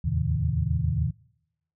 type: tone cluster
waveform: sine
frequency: 77.4 / 84.6 / 113.1 / 135.4 / 159.1 Hz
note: D#2 / E2 / A2 / C#3 / D#3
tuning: -9 / +45 / +48 / -40 / +39 cents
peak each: -29 dBFS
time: 0.04-1.11 s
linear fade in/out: 10 ms
effects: noise-tail reverb RT60 0.9 s tail -26 dB re dry